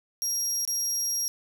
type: tone with dropouts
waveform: 30% pulse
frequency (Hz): 5630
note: F8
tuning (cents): +13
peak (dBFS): -22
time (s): 0.22-1.28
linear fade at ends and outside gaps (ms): 0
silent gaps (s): 0.651-0.676
effects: none